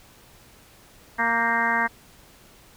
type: harmonic tone with a mistuned harmonic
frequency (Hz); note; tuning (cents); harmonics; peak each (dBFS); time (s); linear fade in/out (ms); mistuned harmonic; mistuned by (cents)
232.4; A#3; -5; 1 / 2 / 3 / 4 / 5 / 6 / 7 / 8 / 9; -32 / -37 / -31 / -26 / -29 / -37 / -25 / -26 / -32; 1.18-1.88; 20; 7; -43
effects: pink hiss -52 dBFS RMS until 2.76 s